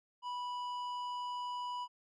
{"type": "tone with tanh clipping", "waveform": "triangle", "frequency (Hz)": 984, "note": "B5", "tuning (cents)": -7, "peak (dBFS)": -39, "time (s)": [0.22, 1.88], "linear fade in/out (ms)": 50, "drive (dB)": 14, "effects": []}